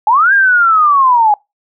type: linear two-way sweep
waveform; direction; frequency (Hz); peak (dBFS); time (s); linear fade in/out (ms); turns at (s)
sine; up then down; 814 to 1632 to 814; -6; 0.07-1.34; 2; 0.33
effects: noise-tail reverb RT60 0.2 s tail -25 dB re dry